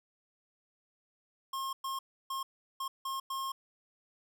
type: tone bursts at uneven times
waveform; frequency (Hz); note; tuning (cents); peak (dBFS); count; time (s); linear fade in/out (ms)
square; 1073; C6; +43; -35; 6; 1.53-1.73 / 1.84-1.99 / 2.3-2.43 / 2.8-2.88 / 3.05-3.2 / 3.3-3.52; 5
effects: none